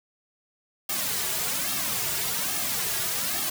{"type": "noise with flanger", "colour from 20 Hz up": "white", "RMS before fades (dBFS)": -28, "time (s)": [0.89, 3.5], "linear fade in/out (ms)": 5, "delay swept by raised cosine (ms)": [2, 3.9], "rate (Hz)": 1.2, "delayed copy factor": -0.9, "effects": []}